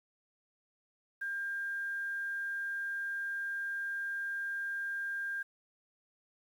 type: tone with quantisation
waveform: sine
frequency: 1600 Hz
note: G6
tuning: 35 cents sharp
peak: -34 dBFS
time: 1.21-5.43 s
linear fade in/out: 10 ms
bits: 10
effects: none